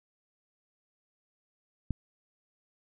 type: click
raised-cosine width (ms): 5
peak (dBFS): -18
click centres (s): 1.907
effects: none